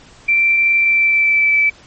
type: tone with pitch glide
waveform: sine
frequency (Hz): 2349 to 2313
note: D7 to D7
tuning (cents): 0 to -27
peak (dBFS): -10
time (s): 0.28-1.7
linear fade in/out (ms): 10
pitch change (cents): -27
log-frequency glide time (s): 0.78-1.55
effects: pink hiss -44 dBFS RMS until 1.86 s + MP3 32 kbps